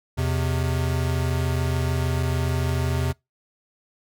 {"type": "tone pair together", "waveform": "square", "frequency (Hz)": [83.03, 129.4], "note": ["E2", "C3"], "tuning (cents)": [13, -19], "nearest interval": "minor sixth", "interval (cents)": 768, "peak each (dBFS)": -25, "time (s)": [0.17, 3.13], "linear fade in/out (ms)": 20, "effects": ["noise-tail reverb RT60 0.2 s tail -25 dB re dry"]}